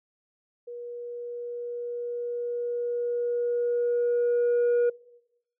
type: tone with level ramp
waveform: sine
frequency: 480.2 Hz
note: B4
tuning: 49 cents flat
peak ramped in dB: -36 to -17 dBFS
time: 0.67-4.9 s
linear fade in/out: 10 ms
effects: noise-tail reverb RT60 0.9 s tail -23 dB re dry + tanh soft clip ceiling -19 dBFS